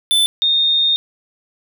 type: tone pair in turn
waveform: square / sine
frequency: 3520 / 3672 Hz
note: A7 / A#7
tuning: 0 / -27 cents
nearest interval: minor second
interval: 73 cents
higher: second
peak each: -12 dBFS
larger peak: neither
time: 0.11-0.26 / 0.42-0.96 s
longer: second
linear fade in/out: 0 ms
effects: none